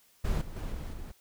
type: noise with level steps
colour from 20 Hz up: brown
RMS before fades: -28 / -41 / -35 / -37 / -41 dBFS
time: 0.24-1.12 s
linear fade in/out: 10 ms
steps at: 0.41 / 0.56 / 0.72 / 0.93 s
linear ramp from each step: 5 ms
effects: white hiss -64 dBFS RMS until 1.2 s